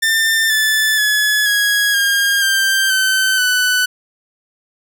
sawtooth tone with pitch steps, 1794 / 1748 / 1703.1 / 1659.4 / 1616.8 / 1575.4 / 1534.9 / 1495.6 Hz, A6 / A6 / G#6 / G#6 / G#6 / G6 / G6 / F#6, +33 / -12 / +43 / -2 / -47 / +8 / -37 / +18 cents, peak -9 dBFS, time 0.02-3.86 s, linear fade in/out 10 ms, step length 480 ms, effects none

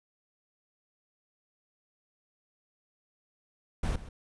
brown noise with echo, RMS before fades -29 dBFS, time 3.83-3.96 s, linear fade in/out 5 ms, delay 130 ms, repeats 1, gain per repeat -15 dB, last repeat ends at 4.09 s, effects resampled to 24000 Hz

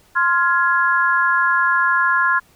sine chord, F minor, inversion second, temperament just, 1047.7 / 1396.9 / 1676.3 Hz, C6 / F6 / Ab6, +2 / 0 / +16 cents, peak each -18 dBFS, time 0.15-2.4 s, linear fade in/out 20 ms, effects pink hiss -54 dBFS RMS until 2.55 s

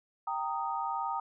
sine chord, Eb major, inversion first, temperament equal with one note detuned, 784 / 925.4 / 1244.5 Hz, G5 / Bb5 / Eb6, 0 / -13 / 0 cents, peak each -36 / -34 / -36 dBFS, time 0.27-1.2 s, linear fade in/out 5 ms, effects none

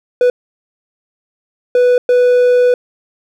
triangle tone bursts at uneven times, 493.9 Hz, B4, in tune, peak -5 dBFS, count 3, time 0.21-0.3 / 1.75-1.98 / 2.09-2.74 s, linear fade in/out 2 ms, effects none

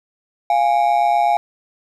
triangle ring-modulated tone, 761 Hz, F#5, 48 cents sharp, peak -8 dBFS, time 0.5-1.37 s, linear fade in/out 0 ms, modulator 63.9 Hz, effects none

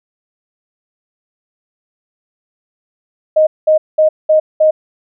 sine tone bursts, 622.3 Hz, D#5, in tune, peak -6 dBFS, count 5, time 3.36-4.71 s, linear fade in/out 10 ms, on 110 ms, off 200 ms, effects none

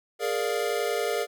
square chord, Bb dominant seventh, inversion third, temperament equal, 415.3 / 466.2 / 587.3 / 698.5 Hz, Ab4 / Bb4 / D5 / F5, 0 / 0 / 0 / 0 cents, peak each -31 / -30 / -33 / -34 dBFS, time 0.19-1.27 s, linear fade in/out 50 ms, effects none

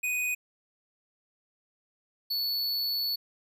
square tone pair in turn, 2489 / 4435 Hz, D#7 / C#8, 0 / 0 cents, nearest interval minor seventh, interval 1000 cents, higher second, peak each -28 dBFS, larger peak neither, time 0.03-0.35 / 2.3-3.16 s, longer second, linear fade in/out 10 ms, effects none

